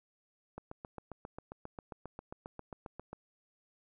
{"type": "click train", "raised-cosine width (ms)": 1, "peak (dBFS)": -29, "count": 20, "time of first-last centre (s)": [0.58, 3.13], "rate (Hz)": 7.45, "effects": []}